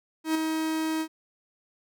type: tone with ADSR envelope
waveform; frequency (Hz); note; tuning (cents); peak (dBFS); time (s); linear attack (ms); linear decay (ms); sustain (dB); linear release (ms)
45% pulse; 317.4; D#4; +35; -21; 0.24-1.08; 110; 6; -5; 72
effects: none